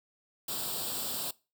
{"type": "noise with comb filter", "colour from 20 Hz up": "white", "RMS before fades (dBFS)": -35, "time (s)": [0.48, 1.31], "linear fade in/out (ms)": 5, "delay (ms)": 0.24, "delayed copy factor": 0.75, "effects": ["noise-tail reverb RT60 0.3 s tail -22 dB re dry", "high-pass 100 Hz 12 dB/octave"]}